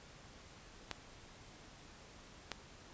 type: clicks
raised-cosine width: 0.2 ms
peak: -21 dBFS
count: 2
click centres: 0.913 / 2.517 s
effects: pink hiss -57 dBFS RMS until 2.93 s + resampled to 16000 Hz